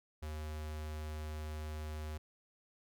square tone with notch filter, 76.8 Hz, D#2, 22 cents flat, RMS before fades -42 dBFS, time 0.22-2.18 s, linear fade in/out 10 ms, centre 180 Hz, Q 1.3, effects none

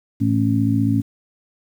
harmonic tone, 55.1 Hz, A1, 3 cents sharp, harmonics 2 / 3 / 4 / 5, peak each -19 / -31 / -21 / -19 dBFS, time 0.2-1.02 s, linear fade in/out 20 ms, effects 8-bit

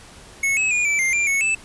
square tone with pitch steps, 2196 / 2574 / 2439 / 2319 / 2105 / 2374 / 2206 / 2632 Hz, C#7 / E7 / D#7 / D7 / C7 / D7 / C#7 / E7, -17 / -42 / -35 / -22 / +10 / +18 / -9 / -3 cents, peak -18 dBFS, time 0.43-1.55 s, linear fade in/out 5 ms, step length 140 ms, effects pink hiss -44 dBFS RMS until 1.64 s + resampled to 24000 Hz

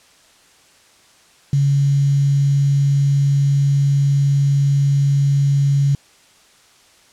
sine tone with quantisation, 140.3 Hz, C#3, 21 cents sharp, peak -12 dBFS, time 1.53-5.95 s, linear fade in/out 2 ms, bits 6, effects white hiss -51 dBFS RMS until 7.12 s + low-pass 8000 Hz 12 dB/octave

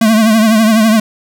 square tone with vibrato, 220 Hz, A3, in tune, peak -7 dBFS, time 0.01-1 s, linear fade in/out 5 ms, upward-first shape triangle, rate 12 Hz, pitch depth 81 cents each way, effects none

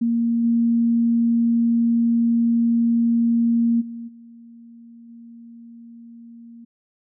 sine tone with level steps, 233 Hz, A#3, 1 cent flat, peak -17 / -15 / -30 / -41 / -39 dBFS, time 0.01-6.65 s, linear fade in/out 10 ms, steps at 0.43 / 3.8 / 4.07 / 5.08 s, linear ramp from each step 20 ms, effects none

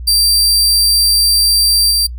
sawtooth tone with level steps, 4699 Hz, D8, in tune, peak -6 / -8 dBFS, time 0.07-2.07 s, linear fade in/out 10 ms, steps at 1.9 s, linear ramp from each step 20 ms, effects noise-tail reverb RT60 0.1 s tail -26 dB re dry + added 60 Hz sine -23 dBFS peak until 2.18 s

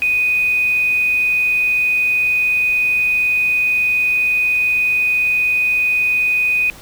sine tone with quantisation, 2489 Hz, D#7, in tune, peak -13 dBFS, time 0.02-6.7 s, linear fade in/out 0 ms, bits 6, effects pink hiss -40 dBFS RMS until 6.81 s

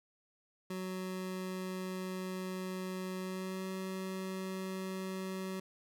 25% pulse tone with pitch glide, 185.9 to 188.82 Hz, F#3 to F#3, +8 to +35 cents, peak -34 dBFS, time 0.7-5.6 s, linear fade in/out 5 ms, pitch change +27 cents, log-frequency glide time 3.19-3.67 s, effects none

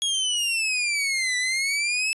sawtooth exponential two-way sweep, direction down then up, 3322 to 1967 to 2632 Hz, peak -19 dBFS, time 0.02-2.13 s, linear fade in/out 0 ms, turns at 1.37 s, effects resampled to 24000 Hz

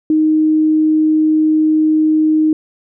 sine tone, 311.1 Hz, D#4, in tune, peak -9 dBFS, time 0.1-2.53 s, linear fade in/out 2 ms, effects none

